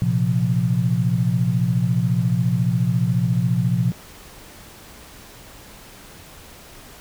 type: chord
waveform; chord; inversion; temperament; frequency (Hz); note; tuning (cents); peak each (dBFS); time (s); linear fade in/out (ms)
sine; Bb suspended second; none; equal; 116.54 / 130.81 / 174.61; Bb2 / C3 / F3; 0 / 0 / 0; -21; 0.02-3.92; 0
effects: pink hiss -43 dBFS RMS until 7 s